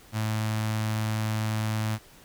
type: tone with notch filter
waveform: sawtooth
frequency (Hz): 109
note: A2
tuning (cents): -16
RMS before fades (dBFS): -28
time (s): 0.12-1.99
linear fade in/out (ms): 50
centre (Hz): 410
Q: 1.1
effects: pink hiss -53 dBFS RMS until 2.24 s